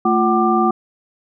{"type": "tone cluster", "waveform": "sine", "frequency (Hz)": [221.6, 348.2, 754, 1188], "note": ["A3", "F4", "F#5", "D6"], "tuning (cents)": [13, -5, 32, 20], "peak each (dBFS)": -18, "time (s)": [0.05, 0.71], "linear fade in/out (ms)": 5, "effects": []}